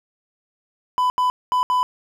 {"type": "tone bursts at uneven times", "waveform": "triangle", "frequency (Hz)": 1000, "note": "B5", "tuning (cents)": 21, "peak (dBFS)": -14, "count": 4, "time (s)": [[0.98, 1.1], [1.18, 1.3], [1.52, 1.63], [1.7, 1.83]], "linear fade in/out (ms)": 0, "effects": ["9-bit"]}